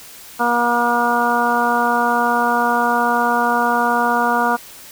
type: harmonic tone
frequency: 238.9 Hz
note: A#3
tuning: 43 cents sharp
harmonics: 1 / 2 / 3 / 4 / 5 / 6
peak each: -23 / -24 / -20 / -19 / -22 / -21 dBFS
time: 0.39-4.57 s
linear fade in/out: 20 ms
effects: white hiss -39 dBFS RMS until 4.91 s

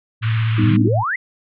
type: tone with vibrato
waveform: sine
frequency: 111.7 Hz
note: A2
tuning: 27 cents sharp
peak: -15 dBFS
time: 0.21-1.04 s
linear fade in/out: 50 ms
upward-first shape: sine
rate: 16 Hz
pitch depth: 33 cents each way
type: band-pass noise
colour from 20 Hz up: pink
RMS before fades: -31 dBFS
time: 0.22-0.77 s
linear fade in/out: 10 ms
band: 1100 to 3300 Hz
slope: 48 dB/octave
type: chord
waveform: sine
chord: G augmented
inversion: none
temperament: equal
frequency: 196 / 246.9 / 311.1 Hz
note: G3 / B3 / D#4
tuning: 0 / 0 / 0 cents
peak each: -21 / -22 / -18 dBFS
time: 0.58-0.88 s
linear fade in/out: 5 ms
type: exponential sweep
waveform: sine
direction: up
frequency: 92.5 to 2112 Hz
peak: -18 dBFS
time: 0.63-1.16 s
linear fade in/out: 5 ms
effects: none

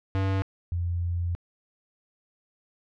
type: tone pair in turn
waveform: square / sine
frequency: 96.4 / 86.67 Hz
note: G2 / F2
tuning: -28 / -13 cents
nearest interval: major second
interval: 185 cents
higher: first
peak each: -24 / -25 dBFS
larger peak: first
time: 0.15-0.42 / 0.72-1.35 s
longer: second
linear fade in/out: 0 ms
effects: low-pass 3000 Hz 12 dB/octave

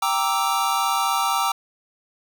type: chord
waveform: square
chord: E half-diminished seventh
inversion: first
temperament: equal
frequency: 784 / 932.3 / 1174.7 / 1318.5 Hz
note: G5 / Bb5 / D6 / E6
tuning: 0 / 0 / 0 / 0 cents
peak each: -26 dBFS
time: 0.02-1.52 s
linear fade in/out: 5 ms
effects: none

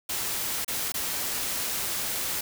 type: noise with dropouts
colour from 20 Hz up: white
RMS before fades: -30 dBFS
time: 0.09-2.41 s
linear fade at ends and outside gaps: 5 ms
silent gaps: 0.647-0.679 / 0.921-0.941 s
effects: none

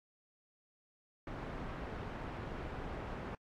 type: low-pass noise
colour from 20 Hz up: pink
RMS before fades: -43 dBFS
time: 1.27-3.35 s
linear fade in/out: 2 ms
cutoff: 1500 Hz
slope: 12 dB/octave
effects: AAC 64 kbps

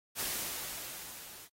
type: noise with level ramp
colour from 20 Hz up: white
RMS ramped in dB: -34 to -51 dBFS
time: 0.15-1.49 s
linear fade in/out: 50 ms
effects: AAC 48 kbps

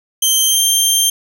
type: tone with pitch glide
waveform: 15% pulse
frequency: 3134 to 3165 Hz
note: G7 to G7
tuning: -1 to +16 cents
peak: -4 dBFS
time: 0.22-1.1 s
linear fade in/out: 5 ms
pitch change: +17 cents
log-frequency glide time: 0.45-0.61 s
effects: none

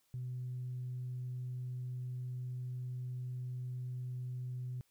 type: tone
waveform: sine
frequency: 125.6 Hz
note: B2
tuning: 30 cents sharp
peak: -37 dBFS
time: 0.14-4.81 s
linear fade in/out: 0 ms
effects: tanh soft clip ceiling -34 dBFS + white hiss -75 dBFS RMS until 4.9 s

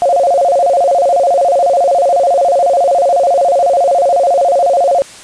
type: tone with vibrato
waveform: sine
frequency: 622.3 Hz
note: D#5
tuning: in tune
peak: -7 dBFS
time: 0.02-5.02 s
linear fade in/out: 0 ms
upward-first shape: square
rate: 14 Hz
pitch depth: 210 cents each way
effects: white hiss -34 dBFS RMS until 5.23 s + resampled to 22050 Hz

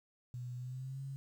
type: tone with pitch glide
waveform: sine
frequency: 123.47 to 136.21 Hz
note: B2 to C#3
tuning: 0 to -30 cents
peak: -40 dBFS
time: 0.34-1.16 s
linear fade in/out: 0 ms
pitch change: +170 cents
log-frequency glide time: 0.56-1.02 s
effects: 11-bit

